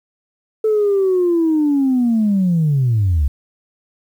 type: linear sweep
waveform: sine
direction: down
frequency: 440 to 65.41 Hz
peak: -11 dBFS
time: 0.64-3.28 s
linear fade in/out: 5 ms
effects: tanh soft clip ceiling -9 dBFS + 8-bit